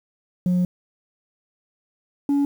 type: tone pair in turn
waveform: sine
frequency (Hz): 179.7 / 283.2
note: F3 / C#4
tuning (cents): +50 / +37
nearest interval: minor sixth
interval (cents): 787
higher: second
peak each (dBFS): -14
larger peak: neither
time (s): 0.46-0.65 / 2.29-2.45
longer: first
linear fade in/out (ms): 2
effects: tanh soft clip ceiling -16 dBFS + 8-bit